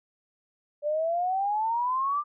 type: exponential sweep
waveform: sine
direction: up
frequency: 581 to 1200 Hz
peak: -24 dBFS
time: 0.82-2.24 s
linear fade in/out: 50 ms
effects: none